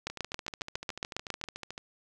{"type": "two click trains", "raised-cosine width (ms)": 0.2, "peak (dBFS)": [-15, -22], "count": [11, 24], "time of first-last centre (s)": [[0.07, 1.44], [0.1, 1.779]], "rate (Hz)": [7.3, 13.7], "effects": []}